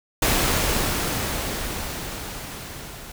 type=noise with level ramp; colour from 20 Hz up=pink; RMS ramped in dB=-19 to -39 dBFS; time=0.22-3.12 s; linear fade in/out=5 ms; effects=none